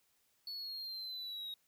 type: linear sweep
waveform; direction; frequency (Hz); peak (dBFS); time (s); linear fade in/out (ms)
triangle; down; 4435 to 3781; -40; 0.47-1.54; 2
effects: white hiss -75 dBFS RMS until 1.67 s